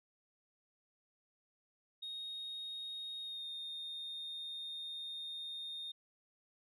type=tone with pitch glide; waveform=sine; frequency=3729 to 3671 Hz; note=A#7 to A#7; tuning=0 to -27 cents; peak=-40 dBFS; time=2.02-5.92 s; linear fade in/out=10 ms; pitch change=-27 cents; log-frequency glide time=3.21-3.46 s; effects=tanh soft clip ceiling -39 dBFS